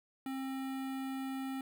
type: tone with notch filter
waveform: square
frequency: 266.4 Hz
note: C4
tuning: 31 cents sharp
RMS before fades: -39 dBFS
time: 0.26-1.61 s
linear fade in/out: 2 ms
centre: 5700 Hz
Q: 0.99
effects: none